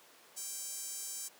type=tone with high-pass filter; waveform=sawtooth; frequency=784 Hz; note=G5; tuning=in tune; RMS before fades=-42 dBFS; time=0.36-1.29 s; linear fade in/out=20 ms; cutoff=7400 Hz; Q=2.2; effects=pink hiss -59 dBFS RMS until 1.39 s + high-pass 400 Hz 12 dB/octave